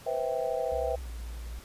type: chord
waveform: sine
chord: C major seventh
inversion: third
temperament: just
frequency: 490.5 / 523.3 / 654.1 / 784.9 Hz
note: B4 / C5 / E5 / G5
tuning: -12 / 0 / -14 / +2 cents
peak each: -33 / -33 / -32 / -36 dBFS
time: 0.06-0.96 s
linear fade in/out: 10 ms
type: tone with pitch glide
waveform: sine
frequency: 65.41 to 57.27 Hz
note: C2 to A#1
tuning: 0 to -30 cents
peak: -36 dBFS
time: 0.72-1.59 s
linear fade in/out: 0 ms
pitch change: -230 cents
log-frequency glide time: 1-1.09 s
effects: pink hiss -51 dBFS RMS until 1.64 s + resampled to 32000 Hz